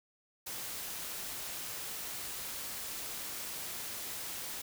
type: noise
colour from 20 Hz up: white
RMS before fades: -41 dBFS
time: 0.46-4.62 s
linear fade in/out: 10 ms
effects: none